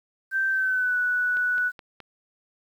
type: tone with pitch glide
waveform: sine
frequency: 1560 to 1478.4 Hz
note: G6 to F#6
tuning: -9 to -2 cents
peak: -21 dBFS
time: 0.31-1.72 s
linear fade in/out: 50 ms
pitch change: -93 cents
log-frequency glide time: 0.5-0.97 s
type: click train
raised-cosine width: 0.3 ms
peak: -26 dBFS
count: 4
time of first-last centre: 1.37-2.003 s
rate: 4.74 Hz
effects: 9-bit